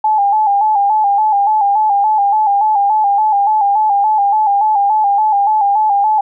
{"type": "tone with vibrato", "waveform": "sine", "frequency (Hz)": 832, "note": "G#5", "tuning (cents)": 3, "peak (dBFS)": -9, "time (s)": [0.04, 6.21], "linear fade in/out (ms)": 5, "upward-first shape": "square", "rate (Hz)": 3.5, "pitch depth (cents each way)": 61, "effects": []}